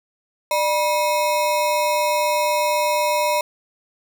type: ring-modulated tone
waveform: square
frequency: 784 Hz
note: G5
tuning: in tune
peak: -15 dBFS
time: 0.51-3.41 s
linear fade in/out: 2 ms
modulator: 186 Hz
effects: none